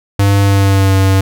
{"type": "tone with pitch glide", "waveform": "square", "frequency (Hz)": [99.7, 96.25], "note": ["G2", "G2"], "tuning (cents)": [30, -31], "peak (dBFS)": -8, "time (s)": [0.19, 1.21], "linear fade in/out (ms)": 5, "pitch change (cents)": -61, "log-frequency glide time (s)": [0.41, 0.95], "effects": []}